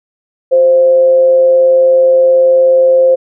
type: tone with amplitude modulation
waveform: sine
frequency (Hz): 523.3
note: C5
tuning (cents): 0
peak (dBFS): -3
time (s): 0.51-3.16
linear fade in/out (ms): 20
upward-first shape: sine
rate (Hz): 156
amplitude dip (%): 30
effects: none